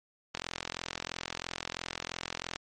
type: click train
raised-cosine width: 0.2 ms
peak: -16 dBFS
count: 96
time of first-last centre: 0.35-2.559 s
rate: 43 Hz
effects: MP3 48 kbps